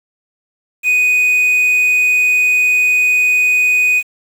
triangle tone with quantisation, 2489 Hz, D#7, in tune, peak -8 dBFS, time 0.83-4.03 s, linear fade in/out 50 ms, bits 6, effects none

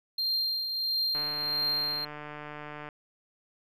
triangle tone with tremolo, 4186 Hz, C8, in tune, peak -24 dBFS, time 0.18-2.05 s, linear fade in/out 5 ms, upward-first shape triangle, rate 1.5 Hz, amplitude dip 50%
click train, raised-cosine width 0.5 ms, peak -26 dBFS, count 260, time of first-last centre 1.15-2.888 s, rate 149 Hz
effects none

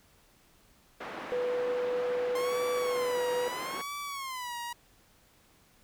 pink band-pass noise, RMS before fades -41 dBFS, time 1-3.82 s, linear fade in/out 10 ms, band 360 to 2000 Hz, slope 12 dB/octave
sine tone, 493.9 Hz, B4, in tune, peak -28 dBFS, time 1.32-3.48 s, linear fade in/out 0 ms
sawtooth tone with vibrato, 1046.5 Hz, C6, in tune, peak -32 dBFS, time 2.35-4.73 s, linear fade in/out 5 ms, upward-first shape sine, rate 0.77 Hz, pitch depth 170 cents each way
effects pink hiss -63 dBFS RMS until 5.83 s

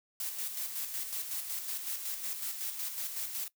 blue noise with tremolo, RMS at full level -36 dBFS, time 0.2-3.48 s, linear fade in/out 2 ms, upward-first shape square, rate 5.4 Hz, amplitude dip 45%, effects noise-tail reverb RT60 0.1 s tail -19 dB re dry

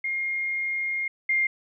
sine tone pair in turn, 2131 / 2114 Hz, C7 / C7, +31 / +17 cents, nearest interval unison, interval 14 cents, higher first, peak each -25 / -20 dBFS, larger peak second, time 0.04-1.08 / 1.29-1.47 s, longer first, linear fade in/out 5 ms, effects none

